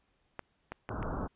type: clicks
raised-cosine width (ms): 0.5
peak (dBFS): -23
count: 4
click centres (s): 0.393 / 0.72 / 0.891 / 1.028
type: low-pass noise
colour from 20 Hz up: pink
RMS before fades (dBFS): -36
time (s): 0.89-1.28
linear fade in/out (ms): 20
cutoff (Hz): 1500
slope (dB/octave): 96
effects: pink hiss -74 dBFS RMS until 1.35 s + resampled to 8000 Hz